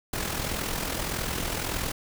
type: noise with amplitude modulation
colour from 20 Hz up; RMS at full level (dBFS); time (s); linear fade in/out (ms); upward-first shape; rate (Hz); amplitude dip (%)
pink; -28; 0.13-1.92; 5; sine; 41.7; 55
effects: none